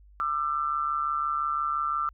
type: tone pair together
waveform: sine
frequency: 1194.2 / 1340 Hz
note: D6 / E6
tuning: +29 / +28 cents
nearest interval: major second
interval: 199 cents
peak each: -28 dBFS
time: 0.2-2.09 s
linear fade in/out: 0 ms
effects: added 50 Hz sine -51 dBFS peak until 2.13 s